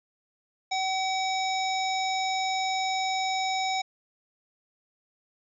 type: harmonic tone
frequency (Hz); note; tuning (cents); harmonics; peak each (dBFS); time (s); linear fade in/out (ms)
760; F#5; +46; 1 / 3 / 5 / 7 / 9; -27 / -33 / -34 / -37 / -41; 0.71-3.82; 10
effects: none